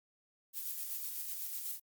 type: noise with tremolo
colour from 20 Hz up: violet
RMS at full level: -39 dBFS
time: 0.53-1.8 s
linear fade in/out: 50 ms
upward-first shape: square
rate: 8 Hz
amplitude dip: 30%
effects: Opus 48 kbps